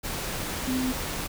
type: tone in noise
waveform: sine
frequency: 256.9 Hz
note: C4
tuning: 32 cents flat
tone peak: -25 dBFS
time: 0.67-0.93 s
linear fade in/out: 20 ms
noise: pink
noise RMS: -32 dBFS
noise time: 0.03-1.28 s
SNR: +4 dB
effects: none